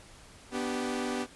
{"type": "chord", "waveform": "sawtooth", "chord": "G major", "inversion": "first", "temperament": "equal with one note detuned", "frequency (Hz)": [246.9, 293.7, 388.6], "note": ["B3", "D4", "G4"], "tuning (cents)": [0, 0, -15], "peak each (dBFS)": [-29, -34, -32], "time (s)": [0.51, 1.27], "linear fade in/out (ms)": 50, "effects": ["pink hiss -53 dBFS RMS until 1.35 s", "resampled to 24000 Hz"]}